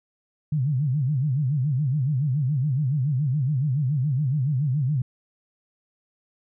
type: tone with vibrato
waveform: sine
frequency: 138.59 Hz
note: C#3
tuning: in tune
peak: -20 dBFS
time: 0.52-5.02 s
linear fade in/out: 5 ms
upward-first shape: sine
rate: 7.1 Hz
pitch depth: 200 cents each way
effects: none

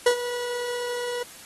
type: tone with ADSR envelope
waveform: 40% pulse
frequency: 486.4 Hz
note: B4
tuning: 26 cents flat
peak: -13 dBFS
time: 0.06-1.23 s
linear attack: 6 ms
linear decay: 82 ms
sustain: -14 dB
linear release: 3 ms
effects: white hiss -45 dBFS RMS until 1.45 s + AAC 32 kbps

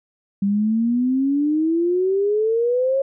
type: exponential sweep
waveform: sine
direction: up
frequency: 196 to 550 Hz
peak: -16 dBFS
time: 0.42-3.02 s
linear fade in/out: 5 ms
effects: none

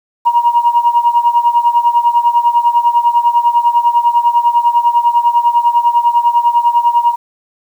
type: tone with tremolo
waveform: sine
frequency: 949 Hz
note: A#5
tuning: 31 cents sharp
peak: -3 dBFS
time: 0.25-7.16 s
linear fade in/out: 20 ms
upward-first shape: triangle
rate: 10 Hz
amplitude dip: 90%
effects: tanh soft clip ceiling -1 dBFS + 7-bit

